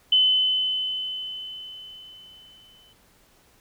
sine tone with exponential decay, 3031 Hz, F#7, 41 cents sharp, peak -14 dBFS, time 0.12-2.93 s, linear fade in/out 5 ms, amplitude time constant 610 ms, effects pink hiss -59 dBFS RMS until 3.6 s

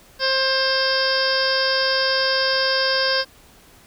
harmonic tone, 530 Hz, C5, 22 cents sharp, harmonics 1 / 2 / 3 / 4 / 5 / 6 / 7 / 8 / 9 / 10, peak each -23 / -28 / -23 / -35 / -34 / -30 / -32 / -35 / -23 / -26 dBFS, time 0.19-3.25 s, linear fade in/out 50 ms, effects pink hiss -50 dBFS RMS until 3.86 s

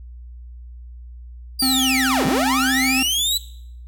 sawtooth linear two-way sweep, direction down then up, 4867 to 123.47 to 4017 Hz, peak -15 dBFS, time 1.59-3.38 s, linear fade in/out 10 ms, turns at 2.26 s
square tone with vibrato, 261.6 Hz, C4, in tune, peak -20 dBFS, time 1.62-3.03 s, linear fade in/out 5 ms, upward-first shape sine, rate 14 Hz, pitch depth 15 cents each way
effects noise-tail reverb RT60 0.7 s tail -18 dB re dry + added 60 Hz sine -35 dBFS peak until 3.87 s

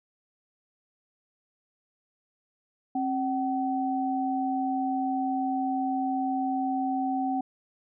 sine tone pair together, 267.2 / 759 Hz, C4 / F#5, +36 / +44 cents, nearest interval octave + tritone, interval 1808 cents, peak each -28 dBFS, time 2.95-7.41 s, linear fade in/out 5 ms, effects none

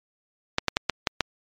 clicks, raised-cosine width 0.2 ms, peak -3 dBFS, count 6, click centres 0.584 / 0.683 / 0.769 / 0.897 / 1.072 / 1.207 s, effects low-pass 6000 Hz 12 dB/octave + MP3 96 kbps

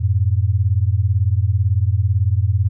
sine beating tone pair, 90 / 108 Hz, F#2 / A2, -47 / -32 cents, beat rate 18 Hz, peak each -16 / -17 dBFS, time 0-2.69 s, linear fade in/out 20 ms, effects none

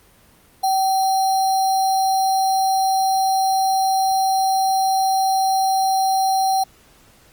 sine tone with sample-and-hold, 767 Hz, G5, 38 cents flat, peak -15 dBFS, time 0.63-6.64 s, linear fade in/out 10 ms, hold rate 4900 Hz, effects pink hiss -52 dBFS RMS until 7.32 s + Opus 32 kbps

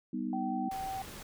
sine chord, G augmented, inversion none, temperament equal, 196 / 246.9 / 311.1 Hz, G3 / B3 / D#4, 0 / 0 / 0 cents, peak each -38 / -35 / -38 dBFS, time 0.13-0.69 s, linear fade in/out 5 ms
sine tone, 770 Hz, G5, 31 cents flat, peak -35 dBFS, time 0.33-1.02 s, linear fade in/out 2 ms
pink noise, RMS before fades -46 dBFS, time 0.71-1.23 s, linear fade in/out 5 ms
effects none

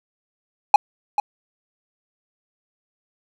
triangle tone with echo, 830 Hz, G#5, 1 cent flat, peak -3 dBFS, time 0.74-0.76 s, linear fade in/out 2 ms, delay 440 ms, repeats 1, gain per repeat -11 dB, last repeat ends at 1.2 s, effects none

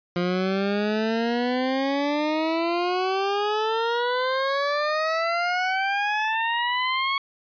20% pulse exponential sweep, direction up, 174.61 to 1108.7 Hz, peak -17 dBFS, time 0.16-7.18 s, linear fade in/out 2 ms, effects resampled to 11025 Hz

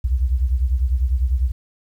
sine beating tone pair, 61.74 / 71.74 Hz, B1 / D2, 0 / -40 cents, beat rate 10 Hz, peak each -17 / -22 dBFS, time 0.04-1.52 s, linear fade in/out 10 ms, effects 9-bit

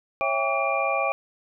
sine tone cluster, 547 / 662 / 799 / 1146 / 2392 Hz, C#5 / E5 / G5 / D6 / D7, -23 / +7 / +33 / -43 / +31 cents, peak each -28 dBFS, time 0.21-1.12 s, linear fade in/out 0 ms, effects none

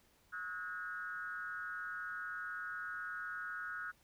sine tone with frequency modulation, 1454 Hz, F#6, 31 cents flat, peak -40 dBFS, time 0.32-3.92 s, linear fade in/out 20 ms, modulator 176 Hz, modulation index 0.94, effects pink hiss -70 dBFS RMS until 4.03 s

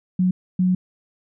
sine tone bursts at uneven times, 183.2 Hz, F#3, 17 cents flat, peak -15 dBFS, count 2, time 0.19-0.31 / 0.59-0.75 s, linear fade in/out 5 ms, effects none

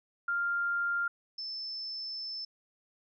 sine tone pair in turn, 1396.9 / 5274 Hz, F6 / E8, 0 / 0 cents, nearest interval octave + major seventh, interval 2300 cents, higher second, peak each -28 / -36 dBFS, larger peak first, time 0.28-1.08 / 1.38-2.45 s, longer second, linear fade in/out 5 ms, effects none

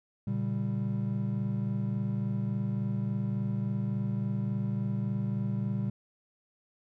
triangle chord, G diminished, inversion first, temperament just, 117.6 / 141.12 / 196 Hz, Bb2 / Db3 / G3, +16 / +31 / 0 cents, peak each -30 / -34 / -30 dBFS, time 0.27-5.9 s, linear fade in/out 5 ms, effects none

